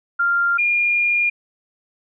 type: tone pair in turn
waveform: sine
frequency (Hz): 1393 / 2416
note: F6 / D7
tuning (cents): -5 / +48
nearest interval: minor seventh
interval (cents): 953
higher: second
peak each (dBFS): -15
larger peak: neither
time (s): 0.19-0.58 / 0.58-1.3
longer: second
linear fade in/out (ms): 10
effects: none